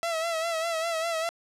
sawtooth tone with vibrato, 659.3 Hz, E5, in tune, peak -23 dBFS, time 0.03-1.29 s, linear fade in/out 0 ms, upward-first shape sine, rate 5 Hz, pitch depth 56 cents each way, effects low-pass 10000 Hz 12 dB/octave

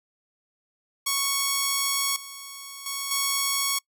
5% pulse tone with level steps, 1108.7 Hz, C#6, in tune, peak -11 / -26 / -17 / -11 dBFS, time 1.06-3.79 s, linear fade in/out 10 ms, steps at 2.16 / 2.86 / 3.11 s, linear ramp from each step 2 ms, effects noise-tail reverb RT60 0.1 s tail -25 dB re dry

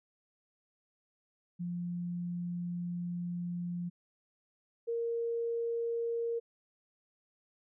sine tone pair in turn, 174.9 / 465.3 Hz, F3 / A#4, +3 / -3 cents, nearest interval octave + perfect fourth, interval 1694 cents, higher second, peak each -34 / -31 dBFS, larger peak second, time 1.59-3.9 / 4.87-6.4 s, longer first, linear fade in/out 20 ms, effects none

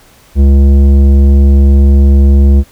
triangle tone with tanh clipping, 69.3 Hz, C#2, in tune, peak -4 dBFS, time 0.35-2.64 s, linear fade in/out 50 ms, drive 16 dB, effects pink hiss -43 dBFS RMS until 2.71 s

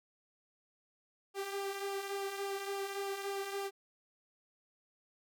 sawtooth tone with flanger, 395.4 Hz, G4, 15 cents sharp, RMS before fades -39 dBFS, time 1.34-3.71 s, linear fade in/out 50 ms, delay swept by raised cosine 0.49 to 2.79 ms, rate 3.5 Hz, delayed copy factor -0.5, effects none

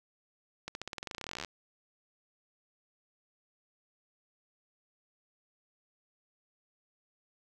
accelerating click train, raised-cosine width 0.2 ms, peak -21 dBFS, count 25, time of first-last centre 0.68-1.448 s, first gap 71 ms, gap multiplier 0.92, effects none

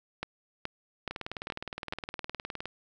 two click trains, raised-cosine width 0.3 ms, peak -17 / -20 dBFS, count 5 / 31, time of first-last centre 0.23-1.925 / 1.11-2.656 s, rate 2.36 / 19.4 Hz, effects none

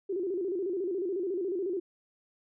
sine tone with vibrato, 370 Hz, F#4, in tune, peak -29 dBFS, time 0.09-1.8 s, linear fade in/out 10 ms, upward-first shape square, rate 14 Hz, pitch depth 110 cents each way, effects none

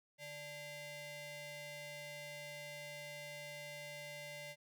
sawtooth ring-modulated tone, 734 Hz, F#5, 14 cents flat, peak -40 dBFS, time 0.18-4.56 s, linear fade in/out 50 ms, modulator 1320 Hz, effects none

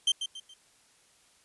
40% pulse tone with echo, 3132 Hz, G7, 2 cents flat, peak -21 dBFS, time 0.07-0.12 s, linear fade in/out 5 ms, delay 140 ms, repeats 3, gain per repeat -9 dB, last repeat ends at 0.54 s, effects white hiss -63 dBFS RMS until 1.44 s + resampled to 24000 Hz

